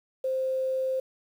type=tone with quantisation; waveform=sine; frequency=523.3 Hz; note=C5; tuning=in tune; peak=-25 dBFS; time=0.24-1 s; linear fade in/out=5 ms; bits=9; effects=none